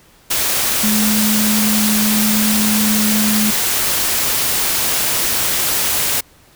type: tone in noise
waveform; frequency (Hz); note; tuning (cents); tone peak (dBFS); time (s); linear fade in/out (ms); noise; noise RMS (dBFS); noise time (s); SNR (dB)
sine; 213.2; G#3; +46; -15; 0.83-3.51; 10; white; -17; 0.3-6.21; -1
effects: pink hiss -49 dBFS RMS until 6.55 s